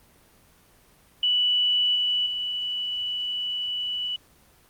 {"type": "tone with level steps", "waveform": "sine", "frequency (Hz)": 2960, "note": "F#7", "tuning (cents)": 0, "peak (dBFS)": [-19, -21, -26], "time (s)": [1.23, 4.16], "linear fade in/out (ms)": 2, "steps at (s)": [1.95, 2.26], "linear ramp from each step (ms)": 5, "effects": ["pink hiss -57 dBFS RMS until 4.69 s", "Opus 24 kbps"]}